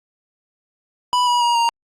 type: tone with pitch steps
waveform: square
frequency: 987.8 / 969.1 / 950.9 / 932.9 Hz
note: B5 / B5 / A#5 / A#5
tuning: 0 / -33 / +34 / +1 cents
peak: -15 dBFS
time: 1.13-1.69 s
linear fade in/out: 0 ms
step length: 140 ms
effects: low-pass 7000 Hz 12 dB/octave + Opus 48 kbps